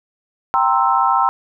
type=chord; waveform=sine; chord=C dominant seventh; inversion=second; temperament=equal; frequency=784 / 932.3 / 1046.5 / 1318.5 Hz; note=G5 / Bb5 / C6 / E6; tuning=0 / 0 / 0 / 0 cents; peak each=-18 dBFS; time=0.54-1.29 s; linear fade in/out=0 ms; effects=none